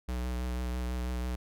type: tone with vibrato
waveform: square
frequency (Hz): 61.74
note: B1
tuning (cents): 0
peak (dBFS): -32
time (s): 0.08-1.36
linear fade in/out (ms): 10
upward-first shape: sine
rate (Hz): 6.1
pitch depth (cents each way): 23
effects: none